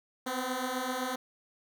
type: beating tone pair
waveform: 10% pulse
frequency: 250.1 / 257.9 Hz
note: B3 / C4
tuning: +22 / -25 cents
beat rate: 7.8 Hz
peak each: -28 / -25 dBFS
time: 0.26-1.16 s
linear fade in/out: 10 ms
effects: none